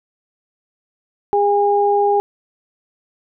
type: tone pair together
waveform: sine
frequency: 407 / 814 Hz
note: G#4 / G#5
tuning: -35 / -35 cents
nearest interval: octave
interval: 1200 cents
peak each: -15 dBFS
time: 1.33-2.2 s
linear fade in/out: 0 ms
effects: none